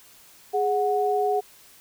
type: tone pair together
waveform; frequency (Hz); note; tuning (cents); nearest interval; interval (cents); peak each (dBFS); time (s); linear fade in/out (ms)
sine; 415.3 / 736.1; G#4 / F#5; 0 / -9; minor seventh; 991; -23; 0.53-1.41; 20
effects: white hiss -52 dBFS RMS until 1.8 s